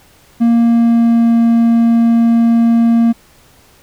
triangle tone with pitch glide, 233.1 to 231.6 Hz, A#3 to A#3, 0 to -11 cents, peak -5 dBFS, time 0.4-3.13 s, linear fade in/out 20 ms, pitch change -11 cents, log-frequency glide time 0.65-1.38 s, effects pink hiss -47 dBFS RMS until 3.82 s

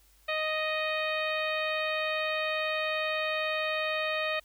harmonic tone with a mistuned harmonic, 622.3 Hz, D#5, in tune, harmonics 1 / 2 / 3 / 4 / 5 / 6 / 7, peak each -32 / -36 / -35 / -34 / -41 / -40 / -47 dBFS, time 0.28-4.4 s, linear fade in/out 10 ms, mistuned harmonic 5, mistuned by -17 cents, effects added 50 Hz sine -62 dBFS peak until 4.44 s + white hiss -64 dBFS RMS until 4.44 s

